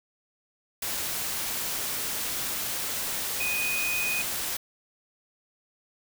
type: tone in noise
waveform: sine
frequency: 2489 Hz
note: D#7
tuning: in tune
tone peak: -27 dBFS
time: 3.4-4.22 s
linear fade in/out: 5 ms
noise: white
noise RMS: -31 dBFS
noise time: 0.82-4.57 s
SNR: +1 dB
effects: none